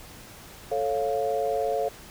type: chord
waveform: sine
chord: A augmented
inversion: none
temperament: equal with one note detuned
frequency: 440 / 551.2 / 698.5 Hz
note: A4 / C#5 / E#5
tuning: 0 / -10 / 0 cents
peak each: -28 dBFS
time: 0.71-1.89 s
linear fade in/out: 10 ms
effects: pink hiss -46 dBFS RMS until 2.1 s